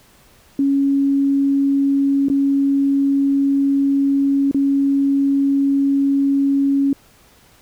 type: tone with dropouts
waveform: sine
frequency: 277.2 Hz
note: C#4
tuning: in tune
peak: -13 dBFS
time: 0.59-6.93 s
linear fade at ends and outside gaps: 2 ms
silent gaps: 2.285-2.299 / 4.513-4.545 s
effects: pink hiss -51 dBFS RMS until 7.61 s